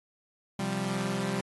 sawtooth chord, C suspended fourth, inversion none, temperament equal, 130.81 / 174.61 / 196 Hz, C3 / F3 / G3, 0 / 0 / 0 cents, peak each -32 / -31 / -27 dBFS, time 0.59-1.41 s, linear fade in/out 5 ms, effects AAC 32 kbps

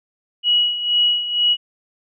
sine tone with tremolo, 2915 Hz, F#7, 26 cents flat, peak -12 dBFS, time 0.43-1.57 s, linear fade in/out 50 ms, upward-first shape sine, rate 2.1 Hz, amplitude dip 70%, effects none

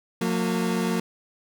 30% pulse tone pair together, 180 / 228.4 Hz, F#3 / A#3, -47 / -35 cents, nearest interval major third, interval 412 cents, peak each -23 dBFS, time 0.21-1 s, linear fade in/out 5 ms, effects none

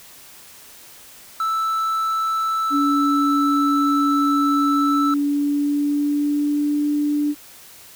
triangle tone, 1318.5 Hz, E6, in tune, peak -17 dBFS, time 1.4-5.14 s, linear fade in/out 2 ms
sine tone with pitch glide, 285.6 to 294 Hz, D4 to D4, -48 to +2 cents, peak -17 dBFS, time 2.7-7.35 s, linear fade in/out 50 ms, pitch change +50 cents, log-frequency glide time 4.79-6.85 s
effects white hiss -44 dBFS RMS until 7.95 s

